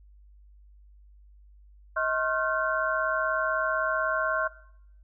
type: tone cluster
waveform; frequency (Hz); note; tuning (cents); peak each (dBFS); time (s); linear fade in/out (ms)
sine; 636 / 1073 / 1396 / 1532; D#5 / C6 / F6 / G6; +38 / +43 / -1 / -40; -30; 1.96-4.48; 10
effects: noise-tail reverb RT60 0.7 s tail -18 dB re dry + added 50 Hz sine -51 dBFS peak until 5.03 s